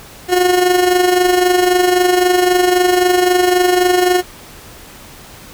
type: tone with amplitude modulation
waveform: 30% pulse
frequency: 361.1 Hz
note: F#4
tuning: 42 cents flat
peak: -5 dBFS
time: 0.28-4.23 s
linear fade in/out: 50 ms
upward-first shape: sine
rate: 23.8 Hz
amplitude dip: 55%
effects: pink hiss -37 dBFS RMS until 5.53 s